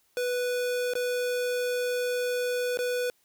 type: tone with dropouts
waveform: square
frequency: 493.5 Hz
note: B4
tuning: 1 cent flat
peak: -27 dBFS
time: 0.17-3.1 s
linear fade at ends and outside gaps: 1 ms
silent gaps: 0.936-0.953 / 2.773-2.789 s
effects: white hiss -68 dBFS RMS until 3.24 s